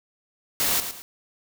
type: noise with echo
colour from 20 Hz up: white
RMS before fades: -23 dBFS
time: 0.6-0.8 s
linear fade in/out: 0 ms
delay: 110 ms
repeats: 2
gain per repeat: -9 dB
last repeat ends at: 1.02 s
effects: none